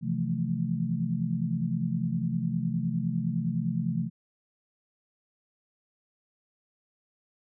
sine chord, F major seventh, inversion second, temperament equal, 130.81 / 164.81 / 174.61 / 220 Hz, C3 / E3 / F3 / A3, 0 / 0 / 0 / 0 cents, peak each -33 / -31 / -31 / -32 dBFS, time 0.01-4.1 s, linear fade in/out 50 ms, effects none

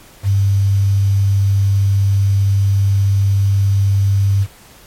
sine tone with quantisation, 98.8 Hz, G2, 14 cents sharp, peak -10 dBFS, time 0.23-4.47 s, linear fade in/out 50 ms, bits 6, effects pink hiss -43 dBFS RMS until 4.86 s + MP3 64 kbps

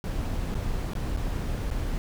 brown noise with dropouts, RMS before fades -29 dBFS, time 0.04-1.98 s, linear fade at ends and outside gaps 0 ms, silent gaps 0.544-0.552 / 0.934-0.952 / 1.165-1.173 / 1.703-1.712 s, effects none

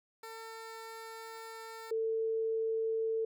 15% pulse / sine tone pair in turn, 449.7 / 446.9 Hz, A4 / A4, +38 / +27 cents, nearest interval unison, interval 11 cents, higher first, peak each -38 / -30 dBFS, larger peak second, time 0.23-1.91 / 1.91-3.25 s, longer first, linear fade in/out 5 ms, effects none

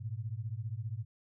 sine beating tone pair, 104.4 / 119.4 Hz, G#2 / A#2, +10 / +42 cents, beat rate 15 Hz, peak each -38 / -39 dBFS, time 0-1.05 s, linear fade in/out 20 ms, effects none

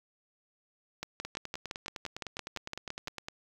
two click trains, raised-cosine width 0.2 ms, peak -21 / -19 dBFS, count 21 / 13, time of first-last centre 1.25-3.285 / 1.03-3.074 s, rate 9.83 / 5.87 Hz, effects 8-bit

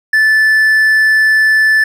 triangle tone, 1750 Hz, A6, 10 cents flat, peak -5 dBFS, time 0.13-1.84 s, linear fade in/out 5 ms, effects none

